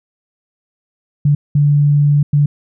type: tone bursts at uneven times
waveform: sine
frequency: 145.4 Hz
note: D3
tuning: 17 cents flat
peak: -8 dBFS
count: 3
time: 1.25-1.35 / 1.55-2.23 / 2.33-2.46 s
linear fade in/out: 5 ms
effects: none